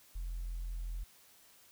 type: tone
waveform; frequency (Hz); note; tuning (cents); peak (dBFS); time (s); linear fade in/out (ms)
sine; 42.65; F1; -40; -35; 0.15-1.04; 10
effects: tanh soft clip ceiling -34 dBFS + white hiss -62 dBFS RMS until 1.71 s